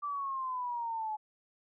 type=exponential sweep; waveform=sine; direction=down; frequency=1174.7 to 849 Hz; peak=-33 dBFS; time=0.02-1.17 s; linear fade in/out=20 ms; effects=none